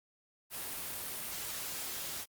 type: noise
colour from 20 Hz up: white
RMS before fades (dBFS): -40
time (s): 0.5-2.26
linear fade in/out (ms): 50
effects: Opus 32 kbps